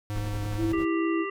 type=tone with vibrato; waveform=square; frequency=103.83 Hz; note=G#2; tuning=in tune; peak=-30 dBFS; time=0.1-0.72 s; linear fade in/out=0 ms; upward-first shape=triangle; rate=8.6 Hz; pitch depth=14 cents each way
type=noise with tremolo; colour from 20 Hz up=brown; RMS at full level=-33 dBFS; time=0.15-0.85 s; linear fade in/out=5 ms; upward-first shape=sine; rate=11 Hz; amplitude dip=60%
type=tone; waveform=sine; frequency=329.6 Hz; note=E4; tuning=in tune; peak=-24 dBFS; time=0.57-1.26 s; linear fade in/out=50 ms
type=harmonic tone; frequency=394.1 Hz; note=G4; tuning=9 cents sharp; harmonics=1 / 3 / 5 / 7; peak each=-32 / -34 / -37 / -40 dBFS; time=0.73-1.3 s; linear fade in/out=5 ms
effects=none